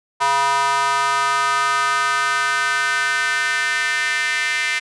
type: tone with high-pass filter sweep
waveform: square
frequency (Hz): 138.59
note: C#3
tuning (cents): 0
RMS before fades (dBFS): -19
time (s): 0.2-4.8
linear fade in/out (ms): 20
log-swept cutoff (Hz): 980 to 2000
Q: 3.8
effects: resampled to 22050 Hz